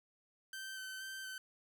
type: tone with vibrato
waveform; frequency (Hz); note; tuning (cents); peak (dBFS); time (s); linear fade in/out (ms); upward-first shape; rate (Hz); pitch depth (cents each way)
sawtooth; 1543; G6; -28; -40; 0.53-1.38; 2; square; 2.1; 13
effects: none